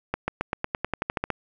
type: accelerating click train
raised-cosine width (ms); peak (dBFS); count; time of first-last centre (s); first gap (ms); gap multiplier
0.5; -10; 13; 0.14-1.303; 140; 0.93
effects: none